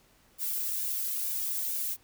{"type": "noise with flanger", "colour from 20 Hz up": "violet", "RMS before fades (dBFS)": -32, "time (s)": [0.38, 1.97], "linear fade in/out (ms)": 50, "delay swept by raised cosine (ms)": [1.5, 2.23], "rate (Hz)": 2.2, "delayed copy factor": -0.65, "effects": ["pink hiss -63 dBFS RMS until 2.03 s"]}